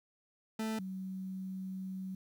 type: tone pair in turn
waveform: 40% pulse / sine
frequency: 220 / 188.78 Hz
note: A3 / F#3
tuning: 0 / +35 cents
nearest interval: minor third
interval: 265 cents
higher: first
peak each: -33 / -38 dBFS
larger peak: first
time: 0.59-0.79 / 0.79-2.15 s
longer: second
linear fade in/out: 5 ms
effects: 11-bit